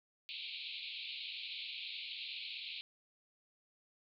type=band-pass noise; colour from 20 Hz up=white; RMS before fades=-45 dBFS; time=0.29-2.81 s; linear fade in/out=0 ms; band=2300 to 4300 Hz; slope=96 dB/octave; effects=none